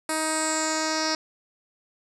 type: tone with low-pass filter sweep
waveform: 10% pulse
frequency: 314.6 Hz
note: D#4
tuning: 19 cents sharp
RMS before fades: -26 dBFS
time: 0.09-1.15 s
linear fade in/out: 2 ms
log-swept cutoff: 9700 to 5500 Hz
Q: 6.5
effects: none